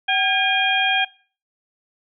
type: harmonic tone with a mistuned harmonic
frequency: 810 Hz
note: G#5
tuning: 43 cents flat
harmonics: 1 / 2 / 3 / 4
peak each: -22 / -22 / -22 / -22 dBFS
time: 0.08-1.05 s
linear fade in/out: 10 ms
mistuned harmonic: 1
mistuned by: -100 cents
effects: noise-tail reverb RT60 0.4 s tail -21 dB re dry